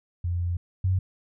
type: tone pair in turn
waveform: sine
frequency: 87.31 / 93.25 Hz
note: F2 / F#2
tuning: 0 / +14 cents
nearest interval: minor second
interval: 114 cents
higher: second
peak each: -24 / -20 dBFS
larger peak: second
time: 0.24-0.57 / 0.84-0.99 s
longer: first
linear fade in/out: 5 ms
effects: none